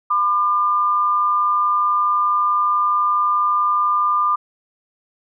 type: tone pair together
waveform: sine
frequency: 1008.2 / 1200 Hz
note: B5 / D6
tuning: +35 / +37 cents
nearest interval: minor third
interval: 302 cents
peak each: -23 / -15 dBFS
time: 0.1-4.36 s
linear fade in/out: 10 ms
effects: none